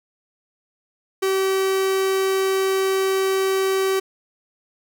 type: tone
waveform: 45% pulse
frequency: 383.9 Hz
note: G4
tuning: 36 cents flat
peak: -18 dBFS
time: 1.22-4 s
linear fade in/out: 10 ms
effects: none